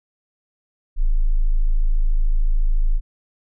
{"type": "tone", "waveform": "sine", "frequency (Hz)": 26.92, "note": "A0", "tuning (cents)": -37, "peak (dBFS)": -13, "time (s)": [0.96, 3.01], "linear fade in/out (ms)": 50, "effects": []}